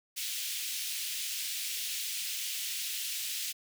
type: high-pass noise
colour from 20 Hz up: pink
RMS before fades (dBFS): -36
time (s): 0.16-3.53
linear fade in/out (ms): 20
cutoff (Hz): 2600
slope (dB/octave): 24
effects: none